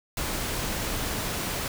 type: noise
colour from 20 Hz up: pink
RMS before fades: -30 dBFS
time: 0.17-1.68 s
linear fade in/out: 2 ms
effects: none